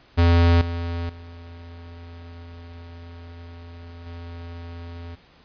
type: tone with level steps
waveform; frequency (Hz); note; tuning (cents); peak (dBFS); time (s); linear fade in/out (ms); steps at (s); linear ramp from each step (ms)
square; 85.3; F2; -40; -14 / -26 / -39 / -35; 0.17-5.16; 20; 0.61 / 1.09 / 4.06; 5
effects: pink hiss -54 dBFS RMS until 5.44 s + resampled to 11025 Hz